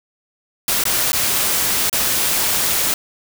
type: noise with dropouts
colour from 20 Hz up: white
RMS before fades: -18 dBFS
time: 0.68-2.94 s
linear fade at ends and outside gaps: 2 ms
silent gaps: 0.838-0.853 / 1.12-1.13 / 1.897-1.928 s
effects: none